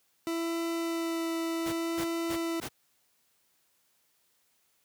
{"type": "tone with vibrato", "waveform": "40% pulse", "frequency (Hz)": 331.8, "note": "E4", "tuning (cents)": 11, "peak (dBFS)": -29, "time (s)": [0.27, 2.6], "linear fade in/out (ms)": 0, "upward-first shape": "sine", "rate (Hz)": 0.66, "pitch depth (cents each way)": 10}
{"type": "noise bursts", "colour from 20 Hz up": "pink", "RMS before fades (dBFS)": -37, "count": 4, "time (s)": [1.65, 2.69], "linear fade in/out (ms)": 20, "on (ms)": 80, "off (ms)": 240}
{"effects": ["white hiss -71 dBFS RMS until 4.84 s", "high-pass 80 Hz 12 dB/octave"]}